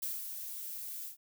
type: noise with ADSR envelope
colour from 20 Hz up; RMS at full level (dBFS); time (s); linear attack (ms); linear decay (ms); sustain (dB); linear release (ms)
violet; -36; 0.02-1.17; 8; 200; -6; 110
effects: none